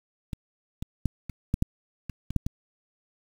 clicks, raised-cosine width 5 ms, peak -20 / -20 / -12 / -24 / -11 / -10 / -23 / -21 / -10 / -16 dBFS, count 10, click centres 0.332 / 0.825 / 1.057 / 1.297 / 1.541 / 1.624 / 2.097 / 2.306 / 2.363 / 2.465 s, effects 7-bit

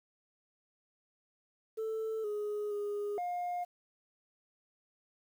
sine tone with pitch steps, 441.6 / 417.5 / 411.4 / 710 Hz, A4 / G#4 / G#4 / F5, +6 / +9 / -16 / +28 cents, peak -31 dBFS, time 1.77-3.65 s, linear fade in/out 20 ms, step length 470 ms, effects tanh soft clip ceiling -32 dBFS + 10-bit

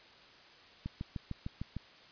click train, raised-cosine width 5 ms, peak -25 dBFS, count 7, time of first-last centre 0.86-1.766 s, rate 6.62 Hz, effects white hiss -57 dBFS RMS until 2.11 s + resampled to 11025 Hz

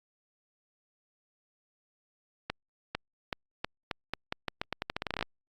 accelerating click train, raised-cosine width 0.3 ms, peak -15 dBFS, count 21, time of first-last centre 2.5-5.226 s, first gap 450 ms, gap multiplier 0.84, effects Opus 48 kbps

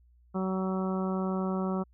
harmonic tone, 188.4 Hz, F#3, 32 cents sharp, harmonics 1 / 2 / 3 / 4 / 5 / 6 / 7, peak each -29 / -35 / -39 / -41 / -43 / -42 / -42 dBFS, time 0.34-1.84 s, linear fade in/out 20 ms, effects added 60 Hz sine -58 dBFS peak until 1.93 s

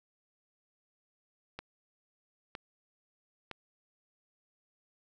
click train, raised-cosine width 0.3 ms, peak -24 dBFS, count 3, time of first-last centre 1.59-3.513 s, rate 1.04 Hz, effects none

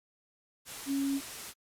sine tone in noise, 276 Hz, C#4, 7 cents flat, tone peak -28 dBFS, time 0.86-1.21 s, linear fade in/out 50 ms, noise white, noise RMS -42 dBFS, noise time 0.65-1.54 s, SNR +11 dB, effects low-pass 12000 Hz 12 dB/octave + Opus 48 kbps

